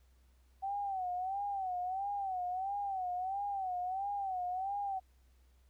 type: tone with vibrato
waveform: sine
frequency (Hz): 763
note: G5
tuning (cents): -47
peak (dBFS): -34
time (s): 0.62-5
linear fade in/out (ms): 20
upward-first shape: sine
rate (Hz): 1.5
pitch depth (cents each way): 110
effects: added 63 Hz sine -63 dBFS peak until 5.69 s + pink hiss -75 dBFS RMS until 5.69 s